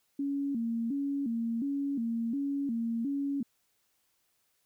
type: tone with vibrato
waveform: sine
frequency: 254 Hz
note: B3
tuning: 49 cents sharp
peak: -29 dBFS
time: 0.19-3.43 s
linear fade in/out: 5 ms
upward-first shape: square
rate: 1.4 Hz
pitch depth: 170 cents each way
effects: white hiss -74 dBFS RMS until 4.65 s